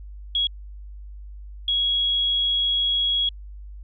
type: tone bursts at uneven times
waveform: sine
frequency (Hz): 3322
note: G#7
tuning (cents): 0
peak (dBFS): -19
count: 2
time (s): 0.35-0.47 / 1.68-3.29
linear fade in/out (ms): 2
effects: added 50 Hz sine -36 dBFS peak until 3.83 s